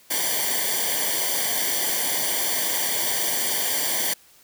white noise with comb filter, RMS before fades -24 dBFS, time 0.1-4.14 s, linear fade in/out 10 ms, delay 0.76 ms, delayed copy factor -0.9, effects white hiss -54 dBFS RMS until 4.43 s

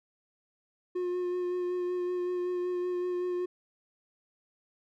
triangle tone with vibrato, 358.4 Hz, F4, 45 cents sharp, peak -27 dBFS, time 0.95-3.46 s, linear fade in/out 10 ms, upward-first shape sine, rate 5.3 Hz, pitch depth 16 cents each way, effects none

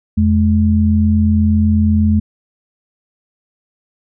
sine tone pair together, 85 / 213.1 Hz, F2 / G#3, -46 / +45 cents, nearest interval octave + major third, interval 1591 cents, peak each -12 dBFS, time 0.17-2.2 s, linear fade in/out 10 ms, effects none

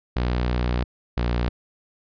sawtooth tone pair in turn, 60.9 / 59.78 Hz, B1 / A#1, -24 / +44 cents, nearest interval unison, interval 32 cents, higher first, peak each -17 dBFS, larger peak neither, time 0.16-0.84 / 1.17-1.49 s, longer first, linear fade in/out 5 ms, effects resampled to 11025 Hz

